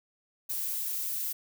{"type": "noise", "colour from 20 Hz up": "violet", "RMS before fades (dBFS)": -33, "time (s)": [0.49, 1.33], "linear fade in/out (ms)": 10, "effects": []}